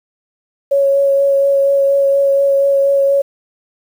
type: tone with vibrato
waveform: sine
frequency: 554.4 Hz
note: C#5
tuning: in tune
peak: -9 dBFS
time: 0.71-3.22 s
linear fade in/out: 10 ms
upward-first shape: sine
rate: 4.2 Hz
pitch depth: 11 cents each way
effects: 7-bit

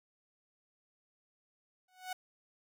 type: tone with exponential growth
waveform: sawtooth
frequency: 740 Hz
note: F#5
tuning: in tune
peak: -31 dBFS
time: 1.88-2.13 s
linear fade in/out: 5 ms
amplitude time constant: 53 ms
effects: none

